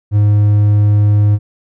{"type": "tone", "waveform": "triangle", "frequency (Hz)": 103.83, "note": "G#2", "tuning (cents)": 0, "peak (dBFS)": -5, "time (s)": [0.11, 1.39], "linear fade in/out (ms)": 50, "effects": []}